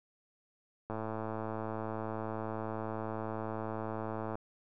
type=click train; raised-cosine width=1 ms; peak=-24 dBFS; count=381; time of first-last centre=0.9-4.355 s; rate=110 Hz; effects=none